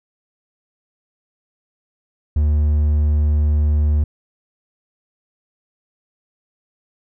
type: tone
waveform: triangle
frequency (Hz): 75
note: D2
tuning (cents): +37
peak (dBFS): -11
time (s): 2.36-4.04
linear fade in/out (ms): 5
effects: none